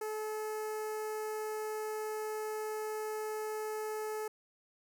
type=tone with notch filter; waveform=sawtooth; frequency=430.8 Hz; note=A4; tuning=37 cents flat; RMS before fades=-38 dBFS; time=0.01-4.28 s; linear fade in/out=5 ms; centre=3500 Hz; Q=0.63; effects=none